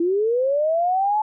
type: linear sweep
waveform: sine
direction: up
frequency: 329.6 to 868 Hz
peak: -17 dBFS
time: 0-1.22 s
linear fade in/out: 5 ms
effects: none